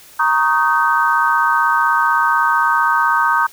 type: chord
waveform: sine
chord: Eb dominant seventh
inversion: second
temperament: equal with one note detuned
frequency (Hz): 932.3 / 1108.7 / 1244.5 / 1541.9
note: Bb5 / Db6 / Eb6 / G6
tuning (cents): 0 / 0 / 0 / -29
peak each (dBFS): -17 / -20 / -17 / -17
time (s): 0.19-3.47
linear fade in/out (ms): 10
effects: white hiss -43 dBFS RMS until 3.52 s